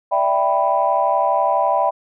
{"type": "chord", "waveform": "sine", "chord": "E minor seventh", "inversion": "third", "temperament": "equal", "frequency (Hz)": [587.3, 659.3, 784, 987.8], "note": ["D5", "E5", "G5", "B5"], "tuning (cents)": [0, 0, 0, 0], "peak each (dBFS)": [-21, -20, -19, -19], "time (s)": [0.11, 1.91], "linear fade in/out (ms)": 20, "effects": ["tanh soft clip ceiling -4 dBFS"]}